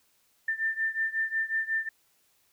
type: beating tone pair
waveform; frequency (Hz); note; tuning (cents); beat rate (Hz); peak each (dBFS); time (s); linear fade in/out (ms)
sine; 1786 / 1791.5; A6 / A6; +25 / +31; 5.5; -29 / -31; 0.48-1.89; 5
effects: white hiss -68 dBFS RMS until 2.52 s